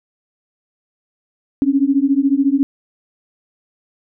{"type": "beating tone pair", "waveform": "sine", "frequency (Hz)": [269.3, 283.3], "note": ["C#4", "C#4"], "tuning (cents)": [-50, 38], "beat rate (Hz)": 14, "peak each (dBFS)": -15, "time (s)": [1.62, 2.63], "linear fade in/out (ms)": 0, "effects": []}